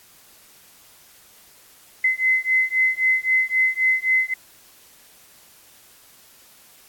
sine beating tone pair, 2045 / 2048.8 Hz, C7 / C7, -40 / -37 cents, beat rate 3.8 Hz, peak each -20 dBFS, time 2.04-4.34 s, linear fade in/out 5 ms, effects white hiss -51 dBFS RMS until 6.88 s + AAC 64 kbps

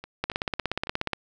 two click trains, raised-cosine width 0.3 ms, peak -10 / -22 dBFS, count 16 / 4, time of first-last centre 0.24-1.133 / 0.04-0.871 s, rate 16.8 / 3.61 Hz, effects none

